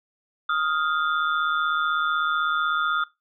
sine tone cluster, 1249 / 1405 / 3516 Hz, D#6 / F6 / A7, +6 / +10 / -2 cents, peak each -24 / -24 / -33 dBFS, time 0.49-3.04 s, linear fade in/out 5 ms, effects noise-tail reverb RT60 0.2 s tail -20 dB re dry

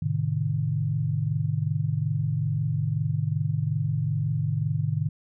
sine tone cluster, 106.3 / 129.3 / 151.7 Hz, G#2 / C3 / D#3, +41 / -20 / -44 cents, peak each -28 / -29 / -26 dBFS, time 0.02-5.09 s, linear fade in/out 5 ms, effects none

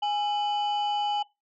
sine tone pair together, 827.6 / 2992 Hz, G#5 / F#7, -6 / +19 cents, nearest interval octave + minor seventh, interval 2225 cents, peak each -23 / -31 dBFS, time 0.02-1.23 s, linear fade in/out 10 ms, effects noise-tail reverb RT60 0.2 s tail -20 dB re dry + tanh soft clip ceiling -22 dBFS

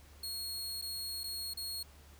sawtooth tone with dropouts, 4308 Hz, C8, 50 cents sharp, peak -35 dBFS, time 0.23-1.83 s, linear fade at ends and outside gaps 5 ms, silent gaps 0.815-0.822 / 1.235-1.239 / 1.537-1.571 s, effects added 72 Hz sine -56 dBFS peak until 2.19 s + pink hiss -61 dBFS RMS until 2.19 s

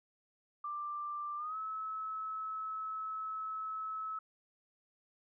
sine tone with pitch glide, 1182 to 1296.4 Hz, D6 to E6, +11 to -29 cents, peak -37 dBFS, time 0.64-4.19 s, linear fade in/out 5 ms, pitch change +160 cents, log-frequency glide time 1.37-1.57 s, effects none

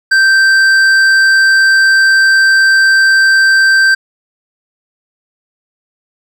sine tone with hard clipping, 1563 Hz, G6, 6 cents flat, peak -7 dBFS, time 0.11-3.95 s, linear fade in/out 10 ms, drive 8 dB, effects none

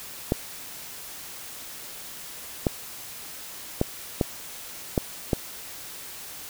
clicks, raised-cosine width 2 ms, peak -7 dBFS, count 6, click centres 0.321 / 2.668 / 3.814 / 4.212 / 4.978 / 5.332 s, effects white hiss -40 dBFS RMS until 6.49 s

